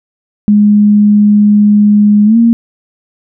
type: tone with pitch glide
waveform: sine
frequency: 207.7 to 231.8 Hz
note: G#3 to A#3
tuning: 0 to -10 cents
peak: -3 dBFS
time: 0.48-2.53 s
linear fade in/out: 0 ms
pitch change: +190 cents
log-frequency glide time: 2.25-2.37 s
effects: none